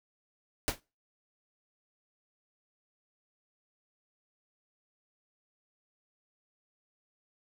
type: noise with exponential decay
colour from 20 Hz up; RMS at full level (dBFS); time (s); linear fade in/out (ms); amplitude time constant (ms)
pink; -26; 0.68-0.8; 0; 24
effects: noise-tail reverb RT60 0.3 s tail -24 dB re dry